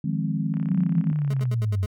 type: chord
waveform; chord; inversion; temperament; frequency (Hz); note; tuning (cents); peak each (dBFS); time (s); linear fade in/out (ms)
sine; F minor seventh; third; equal; 155.56 / 174.61 / 207.7 / 261.6; Eb3 / F3 / Ab3 / C4; 0 / 0 / 0 / 0; -26 / -29 / -28 / -32; 0.04-1.12; 5
type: click train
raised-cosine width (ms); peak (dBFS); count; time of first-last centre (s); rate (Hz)
0.5; -30; 32; 0.54-1.454; 33.9
type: linear sweep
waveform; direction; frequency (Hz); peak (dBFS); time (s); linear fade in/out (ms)
sine; down; 191.4 to 91.4; -21; 0.7-1.86; 10
type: tone bursts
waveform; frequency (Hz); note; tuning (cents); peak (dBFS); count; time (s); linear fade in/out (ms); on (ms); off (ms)
25% pulse; 211.4; G#3; +31; -29; 6; 1.3-1.861; 5; 36; 69
effects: none